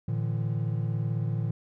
triangle tone cluster, 113.5 / 149.3 / 167.6 Hz, A#2 / D3 / E3, -46 / +29 / +29 cents, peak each -26 / -30 / -33 dBFS, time 0.08-1.51 s, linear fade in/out 5 ms, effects none

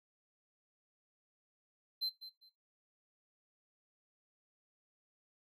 triangle tone with echo, 4095 Hz, C8, 38 cents flat, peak -32 dBFS, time 2.01-2.1 s, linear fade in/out 20 ms, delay 200 ms, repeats 2, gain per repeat -13 dB, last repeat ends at 2.5 s, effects noise-tail reverb RT60 0.2 s tail -20 dB re dry

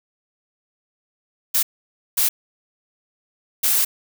blue noise bursts at uneven times, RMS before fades -18 dBFS, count 3, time 1.54-1.63 / 2.17-2.29 / 3.63-3.85 s, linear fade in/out 10 ms, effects none

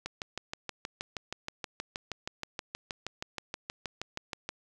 click train, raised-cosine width 0.2 ms, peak -18 dBFS, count 29, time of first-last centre 0.06-4.49 s, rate 6.32 Hz, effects none

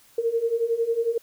sine beating tone pair, 454.8 / 465.8 Hz, A#4 / A#4, -43 / -1 cents, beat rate 11 Hz, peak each -26 / -23 dBFS, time 0.18-1.18 s, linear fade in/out 5 ms, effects white hiss -56 dBFS RMS until 1.22 s

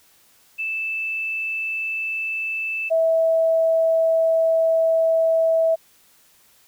sine tone pair in turn, 2637 / 652.1 Hz, E7 / E5, 0 / -19 cents, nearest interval 2 octaves, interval 2419 cents, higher first, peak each -23 / -15 dBFS, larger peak second, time 0.58-2.9 / 2.9-5.76 s, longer second, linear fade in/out 20 ms, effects white hiss -56 dBFS RMS until 6.67 s

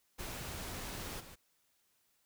pink noise with level steps, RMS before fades -43 / -53 dBFS, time 0.18-1.36 s, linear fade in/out 20 ms, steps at 1.19 s, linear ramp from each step 20 ms, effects white hiss -75 dBFS RMS until 2.25 s

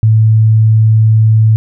sine tone, 110 Hz, A2, in tune, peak -4 dBFS, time 0.03-1.56 s, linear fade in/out 0 ms, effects none

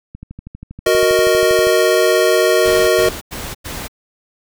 click train, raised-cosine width 5 ms, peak -19 dBFS, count 20, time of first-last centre 0.15-1.67 s, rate 12.5 Hz
square chord, D# minor, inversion first, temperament equal, 370 / 466.2 / 622.3 Hz, F#4 / A#4 / D#5, 0 / 0 / 0 cents, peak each -16 dBFS, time 0.86-3.09 s, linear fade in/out 5 ms
pink noise bursts, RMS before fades -27 dBFS, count 4, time 2.64-3.882 s, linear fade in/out 20 ms, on 240 ms, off 94 ms
effects none

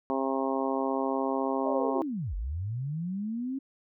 harmonic tone, 134.2 Hz, C3, 44 cents sharp, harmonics 2 / 3 / 4 / 5 / 6 / 7 / 8, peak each -31 / -33 / -34 / -35 / -36 / -36 / -37 dBFS, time 0.1-2.02 s, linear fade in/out 0 ms
sine linear two-way sweep, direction down then up, 638 to 44 to 274.6 Hz, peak -30 dBFS, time 1.65-3.59 s, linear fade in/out 10 ms, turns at 2.35 s
effects none

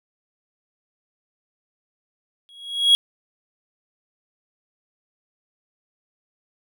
triangle tone with exponential growth, 3315 Hz, G#7, 4 cents flat, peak -7 dBFS, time 2.49-2.95 s, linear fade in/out 0 ms, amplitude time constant 100 ms, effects none

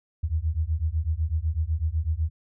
sine beating tone pair, 75.7 / 83.7 Hz, D#2 / E2, -47 / +27 cents, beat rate 8 Hz, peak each -26 dBFS, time 0.23-2.3 s, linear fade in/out 10 ms, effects none

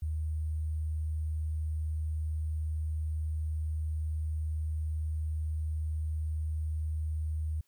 sine tone with sample-and-hold, 77.78 Hz, D#2, in tune, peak -30 dBFS, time 0.02-7.61 s, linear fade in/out 5 ms, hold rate 8820 Hz, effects white hiss -74 dBFS RMS until 7.67 s

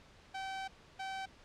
sawtooth tone bursts at uneven times, 770 Hz, G5, 31 cents flat, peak -35 dBFS, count 2, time 0.34-0.68 / 0.99-1.26 s, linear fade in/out 10 ms, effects pink hiss -60 dBFS RMS until 1.44 s + low-pass 5000 Hz 12 dB/octave

